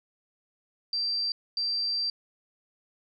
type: tone bursts at uneven times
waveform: sine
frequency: 4699 Hz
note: D8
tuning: in tune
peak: -26 dBFS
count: 2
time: 0.93-1.32 / 1.57-2.1 s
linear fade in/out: 2 ms
effects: none